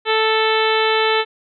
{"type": "harmonic tone", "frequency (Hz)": 440, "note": "A4", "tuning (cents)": 0, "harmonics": [1, 2, 3, 4, 5, 6, 7, 8, 9], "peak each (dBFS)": [-18, -21, -23, -24, -25, -26, -26, -27, -28], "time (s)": [0.05, 1.25], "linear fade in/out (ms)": 50, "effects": []}